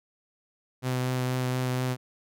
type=tone with vibrato; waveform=sawtooth; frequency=127.3 Hz; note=C3; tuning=47 cents flat; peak=-22 dBFS; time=0.82-1.97 s; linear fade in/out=50 ms; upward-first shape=triangle; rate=4.2 Hz; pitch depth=14 cents each way; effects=none